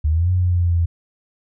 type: exponential two-way sweep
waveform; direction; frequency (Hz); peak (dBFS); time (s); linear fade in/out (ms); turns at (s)
sine; up then down; 73.42 to 91.7 to 84; -14; 0.04-0.86; 10; 0.31
effects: none